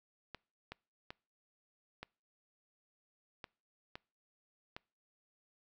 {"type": "clicks", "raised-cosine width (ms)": 0.3, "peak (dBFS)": -28, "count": 7, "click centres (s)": [0.347, 0.72, 1.105, 2.03, 3.442, 3.955, 4.765], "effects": ["noise-tail reverb RT60 0.4 s tail -26 dB re dry"]}